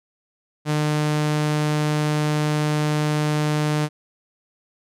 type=tone; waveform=sawtooth; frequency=150.9 Hz; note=D3; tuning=47 cents sharp; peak=-15 dBFS; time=0.65-3.89 s; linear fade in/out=50 ms; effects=low-pass 10000 Hz 12 dB/octave